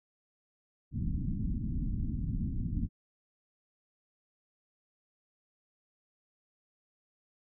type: low-pass noise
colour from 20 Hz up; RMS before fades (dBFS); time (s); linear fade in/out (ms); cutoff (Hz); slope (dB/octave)
pink; -33; 0.91-2.89; 50; 270; 48
effects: none